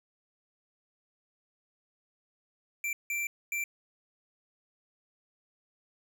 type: tone bursts at uneven times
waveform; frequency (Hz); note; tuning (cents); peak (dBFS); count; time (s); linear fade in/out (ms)
square; 2349; D7; 0; -31; 3; 2.84-2.93 / 3.1-3.27 / 3.52-3.64; 2
effects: none